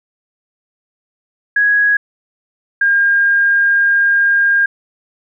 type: tone pair in turn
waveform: sine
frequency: 1661.2 / 1612 Hz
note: G#6 / G6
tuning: 0 / +48 cents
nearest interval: minor second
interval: 52 cents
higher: first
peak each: -9 dBFS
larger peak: neither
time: 1.56-1.97 / 2.81-4.66 s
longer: second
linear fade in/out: 5 ms
effects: none